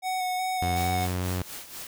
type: tone with vibrato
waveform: square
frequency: 740 Hz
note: F#5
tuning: in tune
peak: -27 dBFS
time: 0.02-1.08 s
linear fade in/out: 50 ms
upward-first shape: square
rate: 2.7 Hz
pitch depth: 13 cents each way
type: tone with pitch glide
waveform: sawtooth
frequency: 87.8 to 90.84 Hz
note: F2 to F#2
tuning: +10 to -31 cents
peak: -23 dBFS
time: 0.62-1.42 s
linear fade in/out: 0 ms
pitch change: +59 cents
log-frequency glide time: 0.82-0.93 s
type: noise with tremolo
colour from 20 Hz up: white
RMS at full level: -38 dBFS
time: 0.76-1.87 s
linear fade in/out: 2 ms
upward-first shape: sine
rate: 4.1 Hz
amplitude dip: 65%
effects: none